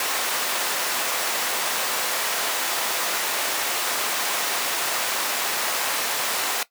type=high-pass noise; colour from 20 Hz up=pink; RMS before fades=-25 dBFS; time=0-6.63 s; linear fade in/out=2 ms; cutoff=660 Hz; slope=12 dB/octave; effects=noise-tail reverb RT60 0.1 s tail -17 dB re dry